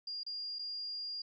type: tone with dropouts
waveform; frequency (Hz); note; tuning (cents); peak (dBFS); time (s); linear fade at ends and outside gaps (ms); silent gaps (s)
sine; 4817; D8; +43; -38; 0.07-1.22; 5; 0.234-0.264 / 0.587-0.591
effects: none